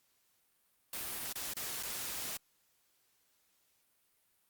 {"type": "noise with dropouts", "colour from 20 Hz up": "white", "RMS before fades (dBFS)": -40, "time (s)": [0.93, 2.37], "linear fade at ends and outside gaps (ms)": 2, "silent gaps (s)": [[1.327, 1.356], [1.536, 1.566], [1.828, 1.833]], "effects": ["white hiss -74 dBFS RMS until 4.49 s", "Opus 48 kbps"]}